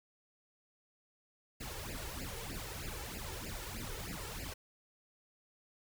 pink noise with flanger, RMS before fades -43 dBFS, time 1.6-4.54 s, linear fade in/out 10 ms, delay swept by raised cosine 0.41 to 2.31 ms, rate 3.2 Hz, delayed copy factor +1, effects none

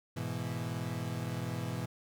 35% pulse chord, E major, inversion first, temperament equal, 103.83 / 123.47 / 164.81 Hz, G#2 / B2 / E3, 0 / 0 / 0 cents, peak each -39 / -36 / -38 dBFS, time 0.16-1.86 s, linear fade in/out 10 ms, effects none

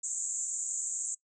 white band-pass noise, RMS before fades -35 dBFS, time 0.03-1.15 s, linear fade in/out 10 ms, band 6800 to 7800 Hz, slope 96 dB/octave, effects noise-tail reverb RT60 0.1 s tail -21 dB re dry

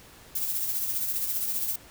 violet noise with tremolo, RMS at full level -27 dBFS, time 0.35-1.76 s, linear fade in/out 5 ms, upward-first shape triangle, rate 15 Hz, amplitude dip 50%, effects pink hiss -51 dBFS RMS until 1.9 s

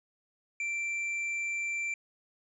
triangle tone with tanh clipping, 2349 Hz, D7, in tune, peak -32 dBFS, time 0.6-1.94 s, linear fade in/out 2 ms, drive 10 dB, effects resampled to 22050 Hz

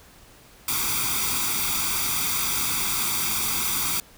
white noise with comb filter, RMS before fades -25 dBFS, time 0.68-4 s, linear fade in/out 2 ms, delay 0.85 ms, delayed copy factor +0.8, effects pink hiss -51 dBFS RMS until 4.17 s

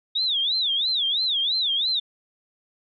sine tone with vibrato, 3619 Hz, A7, 48 cents sharp, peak -20 dBFS, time 0.15-2 s, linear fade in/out 10 ms, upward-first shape sine, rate 3 Hz, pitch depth 230 cents each way, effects MP3 64 kbps

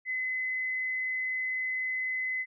sine tone, 2031 Hz, B6, 48 cents sharp, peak -29 dBFS, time 0.05-2.46 s, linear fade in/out 50 ms, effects none

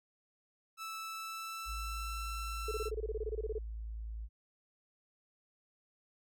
sawtooth tone with pitch glide, 1315 to 1338.8 Hz, E6 to E6, -5 to +26 cents, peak -37 dBFS, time 0.77-2.91 s, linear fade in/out 50 ms, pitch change +31 cents, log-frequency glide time 1.07-2.26 s
sine tone, 55 Hz, A1, in tune, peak -39 dBFS, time 1.65-4.29 s, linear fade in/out 50 ms
sine tone bursts, 431.7 Hz, A4, 33 cents flat, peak -34 dBFS, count 16, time 2.68-3.584 s, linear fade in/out 5 ms, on 34 ms, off 24 ms
effects none

